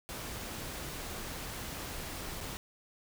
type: noise with dropouts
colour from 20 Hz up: pink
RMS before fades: -41 dBFS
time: 0.09-2.57 s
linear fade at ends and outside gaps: 0 ms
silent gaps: 2.405-2.41 s
effects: none